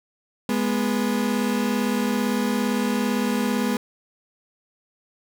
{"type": "tone pair together", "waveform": "35% pulse", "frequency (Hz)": [207.7, 245.4], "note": ["G#3", "B3"], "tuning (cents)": [0, -11], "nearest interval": "minor third", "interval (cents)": 289, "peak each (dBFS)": -22, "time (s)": [0.49, 3.77], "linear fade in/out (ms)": 2, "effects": []}